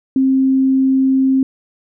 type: tone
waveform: sine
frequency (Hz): 265.3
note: C4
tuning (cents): +24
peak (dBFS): -10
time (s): 0.16-1.43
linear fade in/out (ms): 2
effects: none